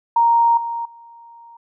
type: tone with level steps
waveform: sine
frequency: 932.3 Hz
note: A#5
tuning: in tune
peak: -11 / -22 / -40 dBFS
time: 0.16-1.57 s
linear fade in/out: 5 ms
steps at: 0.57 / 0.85 s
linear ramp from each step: 5 ms
effects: none